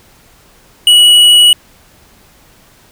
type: tone with hard clipping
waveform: sine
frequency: 2928 Hz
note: F#7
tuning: 19 cents flat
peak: -4 dBFS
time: 0.87-1.53 s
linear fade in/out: 2 ms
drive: 8 dB
effects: pink hiss -45 dBFS RMS until 2.91 s